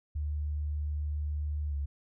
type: tone with pitch glide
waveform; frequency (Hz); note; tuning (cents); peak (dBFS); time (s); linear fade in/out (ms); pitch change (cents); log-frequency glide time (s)
sine; 74.4 to 71.04; D2 to C#2; +23 to +43; -30; 0.15-1.86; 10; -80; 1.69-1.74
effects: none